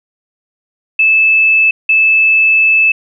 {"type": "tone pair in turn", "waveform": "sine", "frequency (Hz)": [2620, 2620], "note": ["E7", "E7"], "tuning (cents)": [-11, -11], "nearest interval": "unison", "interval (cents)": 0, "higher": "neither", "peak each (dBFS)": -6, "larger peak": "neither", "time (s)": [[0.99, 1.71], [1.89, 2.92]], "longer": "second", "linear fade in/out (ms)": 5, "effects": []}